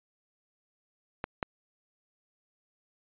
clicks, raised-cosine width 0.5 ms, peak -17 / -14 dBFS, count 2, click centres 1.241 / 1.428 s, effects resampled to 8000 Hz

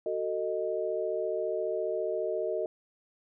sine chord, D# diminished, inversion first, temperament just, 373.4 / 448 / 622.3 Hz, F#4 / A4 / D#5, +16 / +31 / 0 cents, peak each -34 / -33 / -32 dBFS, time 0.06-2.66 s, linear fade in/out 2 ms, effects none

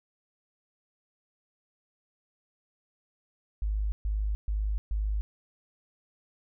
sine tone bursts, 51.91 Hz, G#1, in tune, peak -26 dBFS, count 4, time 3.62-5.21 s, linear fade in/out 0 ms, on 300 ms, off 130 ms, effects none

